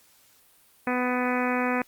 harmonic tone, 249.3 Hz, B3, 16 cents sharp, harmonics 1 / 2 / 3 / 4 / 5 / 6 / 7 / 8 / 9 / 10, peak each -27 / -30 / -32 / -33 / -34 / -35 / -35 / -36 / -37 / -37 dBFS, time 0.87-1.82 s, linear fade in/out 2 ms, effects white hiss -59 dBFS RMS until 1.87 s + Opus 48 kbps

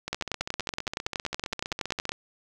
two click trains, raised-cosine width 0.2 ms, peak -11 / -15 dBFS, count 22 / 32, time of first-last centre 0.13-2.093 / 0.08-2.119 s, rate 10.7 / 15.2 Hz, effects none

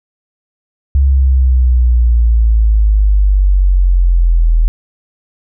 sine exponential sweep, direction down, 69 to 40.13 Hz, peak -6 dBFS, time 0.95-4.68 s, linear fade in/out 0 ms, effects none

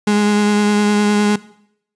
35% pulse tone with vibrato, 207.7 Hz, G#3, in tune, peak -10 dBFS, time 0.07-1.36 s, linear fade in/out 5 ms, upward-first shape sine, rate 9.8 Hz, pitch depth 13 cents each way, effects noise-tail reverb RT60 0.7 s tail -19 dB re dry + resampled to 22050 Hz

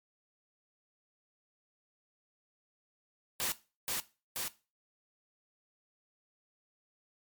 white noise with echo, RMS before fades -33 dBFS, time 3.4-3.52 s, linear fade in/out 0 ms, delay 480 ms, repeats 2, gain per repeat -2 dB, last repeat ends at 4.48 s, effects noise-tail reverb RT60 0.3 s tail -17 dB re dry + MP3 96 kbps

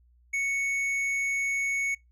sine tone with tanh clipping, 2217 Hz, C#7, in tune, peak -27 dBFS, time 0.33-1.95 s, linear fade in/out 10 ms, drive 8 dB, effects noise-tail reverb RT60 0.2 s tail -26 dB re dry + added 60 Hz sine -58 dBFS peak until 2.11 s

